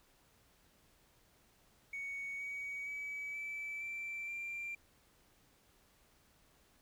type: tone with pitch steps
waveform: triangle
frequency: 2230 / 2257 / 2285 / 2313 / 2341 / 2369 Hz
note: C#7 / C#7 / D7 / D7 / D7 / D7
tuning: +10 / +31 / -48 / -27 / -6 / +14 cents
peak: -37 dBFS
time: 1.93-4.75 s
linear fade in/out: 5 ms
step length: 470 ms
effects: tanh soft clip ceiling -36 dBFS + pink hiss -69 dBFS RMS until 6.81 s